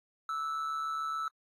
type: tone with amplitude modulation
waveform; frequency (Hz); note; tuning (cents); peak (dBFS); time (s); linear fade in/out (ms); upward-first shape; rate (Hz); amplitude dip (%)
triangle; 1314; E6; -6; -28; 0.29-1.28; 2; sine; 147; 50
effects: AAC 48 kbps